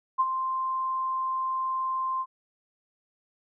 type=tone with ADSR envelope; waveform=sine; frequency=1046.5 Hz; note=C6; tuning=in tune; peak=-18 dBFS; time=0.18-2.26 s; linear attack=22 ms; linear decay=43 ms; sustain=-8 dB; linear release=52 ms; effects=none